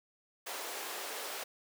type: high-pass noise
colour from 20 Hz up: pink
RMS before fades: -41 dBFS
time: 0.46-1.44 s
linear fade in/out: 10 ms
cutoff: 410 Hz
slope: 24 dB/octave
effects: none